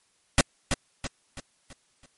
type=noise with echo; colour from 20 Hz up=pink; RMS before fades=-17 dBFS; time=0.38-0.41 s; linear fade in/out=2 ms; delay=330 ms; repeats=5; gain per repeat=-7 dB; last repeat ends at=2.06 s; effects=white hiss -67 dBFS RMS until 2.17 s + MP3 48 kbps